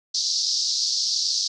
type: band-pass noise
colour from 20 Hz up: white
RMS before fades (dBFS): -24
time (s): 0.14-1.48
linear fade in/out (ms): 10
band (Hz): 4300 to 5600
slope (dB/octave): 48
effects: none